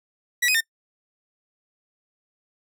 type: tone with pitch steps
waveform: sawtooth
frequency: 1943 / 2509 / 1816 Hz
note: B6 / D#7 / A#6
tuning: -29 / +14 / -46 cents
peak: -15 dBFS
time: 0.42-0.609 s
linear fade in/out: 10 ms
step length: 63 ms
effects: noise-tail reverb RT60 0.1 s tail -24 dB re dry